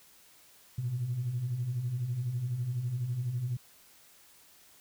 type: beating tone pair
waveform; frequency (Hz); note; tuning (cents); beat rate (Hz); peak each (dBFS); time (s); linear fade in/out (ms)
sine; 113.1 / 125.1; A2 / B2; +48 / +23; 12; -38 / -30; 0.78-3.57; 5
effects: tanh soft clip ceiling -24 dBFS + white hiss -59 dBFS RMS until 4.8 s